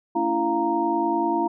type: tone cluster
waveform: sine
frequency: 225.5 / 285.8 / 336.1 / 696 / 930 Hz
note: A3 / D4 / E4 / F5 / A#5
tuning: +43 / -47 / +34 / -6 / -4 cents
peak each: -33 / -29 / -24 / -28 / -24 dBFS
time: 0.15-1.48 s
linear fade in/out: 10 ms
effects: none